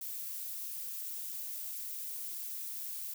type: noise with amplitude modulation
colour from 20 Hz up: violet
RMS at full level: -39 dBFS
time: 0.01-3.14 s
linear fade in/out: 5 ms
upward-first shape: sine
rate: 235 Hz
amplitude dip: 40%
effects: none